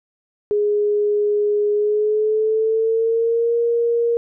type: tone with pitch glide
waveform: sine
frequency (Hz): 415.3 to 468.9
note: G#4 to A#4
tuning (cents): 0 to +10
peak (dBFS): -15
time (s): 0.51-4.17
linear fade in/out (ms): 0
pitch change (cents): +210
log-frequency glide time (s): 1.73-3.55
effects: none